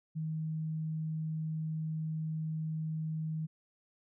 sine tone, 157.8 Hz, D#3, 25 cents sharp, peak -33 dBFS, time 0.15-3.47 s, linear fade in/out 20 ms, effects none

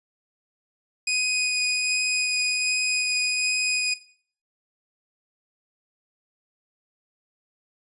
20% pulse tone with vibrato, 2492 Hz, D#7, 2 cents sharp, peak -17 dBFS, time 1.07-3.94 s, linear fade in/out 5 ms, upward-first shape triangle, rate 1.3 Hz, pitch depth 9 cents each way, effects noise-tail reverb RT60 0.5 s tail -17 dB re dry + resampled to 24000 Hz

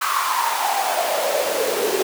pink noise with high-pass filter sweep, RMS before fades -21 dBFS, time 0.01-2.03 s, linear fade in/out 10 ms, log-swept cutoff 1200 to 390 Hz, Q 7.2, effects none

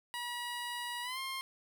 15% pulse tone with pitch glide, 964 to 1063.5 Hz, B5 to C6, -42 to +28 cents, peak -31 dBFS, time 0.14-1.41 s, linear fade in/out 0 ms, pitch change +170 cents, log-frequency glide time 1.02-1.19 s, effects none

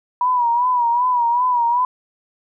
sine tone with vibrato, 970 Hz, B5, 31 cents flat, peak -14 dBFS, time 0.21-1.85 s, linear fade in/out 2 ms, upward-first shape sine, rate 2.6 Hz, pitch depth 69 cents each way, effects none

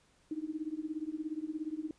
sine tone with tremolo, 311.2 Hz, D#4, in tune, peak -31 dBFS, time 0.31-1.91 s, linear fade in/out 2 ms, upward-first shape triangle, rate 17 Hz, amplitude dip 100%, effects pink hiss -68 dBFS RMS until 1.98 s + resampled to 22050 Hz

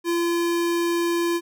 square tone, 341.8 Hz, F4, 37 cents flat, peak -21 dBFS, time 0.04-1.41 s, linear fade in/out 50 ms, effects none

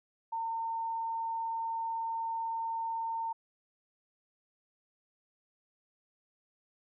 sine tone, 909 Hz, A#5, 44 cents flat, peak -32 dBFS, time 0.32-3.33 s, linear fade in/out 10 ms, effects none

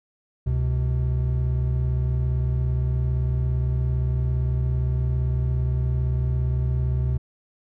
triangle tone pair together, 69.3 / 126.88 Hz, C#2 / B2, 0 / +47 cents, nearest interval minor seventh, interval 1047 cents, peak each -21 dBFS, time 0.46-7.18 s, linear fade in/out 10 ms, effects none

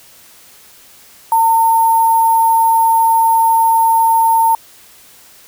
sine tone with sample-and-hold, 907 Hz, A#5, 48 cents flat, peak -8 dBFS, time 1.32-4.55 s, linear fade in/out 2 ms, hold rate 11025 Hz, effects white hiss -43 dBFS RMS until 5.47 s

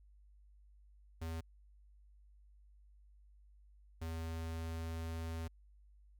square tone bursts at uneven times, 81.8 Hz, E2, 13 cents flat, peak -40 dBFS, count 2, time 1.21-1.41 / 4.01-5.48 s, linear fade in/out 10 ms, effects added 50 Hz sine -60 dBFS peak until 6.19 s

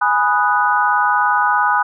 sine chord, G# minor seventh, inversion none, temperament equal, 830.6 / 987.8 / 1244.5 / 1480 Hz, G#5 / B5 / D#6 / F#6, 0 / 0 / 0 / 0 cents, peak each -18 dBFS, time 0.01-1.83 s, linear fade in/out 10 ms, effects none

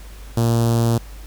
sawtooth tone with notch filter, 116.3 Hz, A#2, 4 cents flat, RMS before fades -17 dBFS, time 0.37-0.98 s, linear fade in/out 5 ms, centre 2100 Hz, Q 0.57, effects added 50 Hz sine -35 dBFS peak until 1.26 s + pink hiss -45 dBFS RMS until 1.26 s

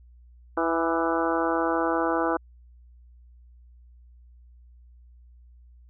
harmonic tone with a mistuned harmonic, 165.1 Hz, E3, 3 cents sharp, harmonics 2 / 3 / 4 / 5 / 6 / 7 / 8 / 9, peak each -27 / -29 / -30 / -31 / -32 / -32 / -33 / -34 dBFS, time 0.57-2.37 s, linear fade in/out 5 ms, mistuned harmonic 7, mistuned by +41 cents, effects added 60 Hz sine -49 dBFS peak until 5.89 s

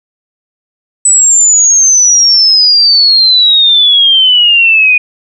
sine exponential sweep, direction down, 8000 to 2455 Hz, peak -3 dBFS, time 1.05-4.98 s, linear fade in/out 5 ms, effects none

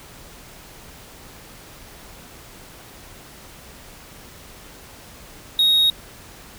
triangle tone, 3759 Hz, A#7, 14 cents sharp, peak -12 dBFS, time 5.59-5.9 s, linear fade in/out 2 ms, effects pink hiss -43 dBFS RMS until 6.58 s

